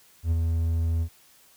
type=tone with ADSR envelope; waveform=triangle; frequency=82.41 Hz; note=E2; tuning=in tune; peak=-17 dBFS; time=0.23-1.09 s; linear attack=82 ms; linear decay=30 ms; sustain=-3 dB; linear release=73 ms; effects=white hiss -57 dBFS RMS until 1.56 s